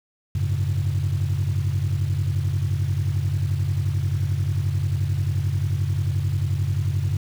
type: chord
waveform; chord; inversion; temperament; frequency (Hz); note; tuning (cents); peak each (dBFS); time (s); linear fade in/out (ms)
sine; F# suspended second; none; equal; 92.5 / 103.83 / 138.59; F#2 / G#2 / C#3; 0 / 0 / 0; -22 / -24 / -24; 0.35-7.17; 5
effects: tanh soft clip ceiling -15 dBFS + 7-bit